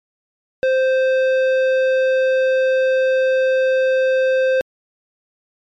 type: tone with tanh clipping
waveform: triangle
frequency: 522 Hz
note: C5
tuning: 4 cents flat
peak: -15 dBFS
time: 0.63-4.61 s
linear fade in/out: 0 ms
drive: 16 dB
effects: MP3 64 kbps